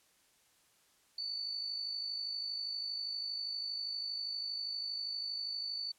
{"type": "tone with amplitude modulation", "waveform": "sine", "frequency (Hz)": 4500, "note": "C#8", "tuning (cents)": 25, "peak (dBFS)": -34, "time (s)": [1.18, 5.92], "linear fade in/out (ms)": 5, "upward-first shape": "sine", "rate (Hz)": 52.5, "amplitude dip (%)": 50, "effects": ["white hiss -69 dBFS RMS until 5.98 s", "low-pass 11000 Hz 12 dB/octave"]}